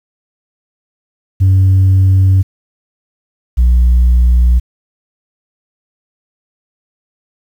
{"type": "tone pair in turn", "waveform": "sine", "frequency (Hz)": [95, 60.73], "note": ["F#2", "B1"], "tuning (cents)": [46, -28], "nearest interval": "minor sixth", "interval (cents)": 774, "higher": "first", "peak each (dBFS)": -3, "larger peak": "neither", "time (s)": [[1.4, 2.43], [3.57, 4.6]], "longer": "neither", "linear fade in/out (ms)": 20, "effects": ["tanh soft clip ceiling -4 dBFS", "7-bit"]}